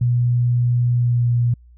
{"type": "tone with pitch glide", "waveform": "sine", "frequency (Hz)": [121.6, 120.06], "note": ["B2", "B2"], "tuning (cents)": [-26, -48], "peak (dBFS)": -14, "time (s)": [0.01, 1.54], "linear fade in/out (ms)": 5, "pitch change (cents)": -22, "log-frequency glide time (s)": [0.94, 1.29], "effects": ["added 60 Hz sine -44 dBFS peak until 1.77 s"]}